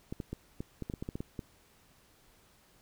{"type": "clicks", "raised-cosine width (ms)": 3, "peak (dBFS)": -24, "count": 12, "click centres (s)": [0.125, 0.202, 0.33, 0.605, 0.823, 0.899, 0.938, 1.025, 1.089, 1.155, 1.205, 1.392], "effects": ["pink hiss -64 dBFS RMS until 2.81 s"]}